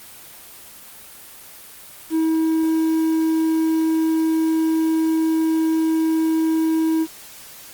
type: tone with quantisation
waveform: triangle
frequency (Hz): 321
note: E4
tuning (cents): -46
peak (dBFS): -14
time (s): 2.1-7.07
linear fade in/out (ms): 50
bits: 7
effects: white hiss -41 dBFS RMS until 7.73 s + Opus 24 kbps